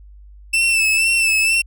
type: tone with vibrato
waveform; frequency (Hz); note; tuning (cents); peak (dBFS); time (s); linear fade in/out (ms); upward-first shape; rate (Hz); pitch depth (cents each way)
40% pulse; 2653; E7; +10; -13; 0.53-1.62; 10; sine; 2.1; 44
effects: added 50 Hz sine -39 dBFS peak until 1.66 s